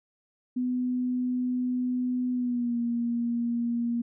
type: tone with pitch glide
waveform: sine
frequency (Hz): 250 to 236.2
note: B3 to A#3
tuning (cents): +21 to +23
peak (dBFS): -25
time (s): 0.56-4.02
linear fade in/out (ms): 10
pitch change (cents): -98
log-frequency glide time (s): 2.32-2.78
effects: none